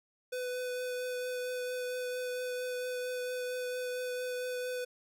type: tone with vibrato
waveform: square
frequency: 500 Hz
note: B4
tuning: 21 cents sharp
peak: -35 dBFS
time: 0.32-4.85 s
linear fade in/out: 10 ms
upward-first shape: triangle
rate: 4.4 Hz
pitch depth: 13 cents each way
effects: none